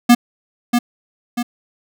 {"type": "tone with echo", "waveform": "square", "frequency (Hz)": 240.6, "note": "B3", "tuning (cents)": -45, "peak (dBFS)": -6, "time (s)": [0.09, 0.15], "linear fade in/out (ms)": 10, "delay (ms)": 640, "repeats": 2, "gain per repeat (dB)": -6, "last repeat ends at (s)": 1.43, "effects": []}